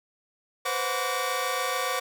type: tone cluster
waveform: sawtooth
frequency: 497 / 524 / 730 / 1148 / 1849 Hz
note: B4 / C5 / F#5 / D6 / A#6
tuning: +11 / +2 / -24 / -40 / -15 cents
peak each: -31 / -29 / -30 / -26 / -33 dBFS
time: 0.65-2 s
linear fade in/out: 10 ms
effects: none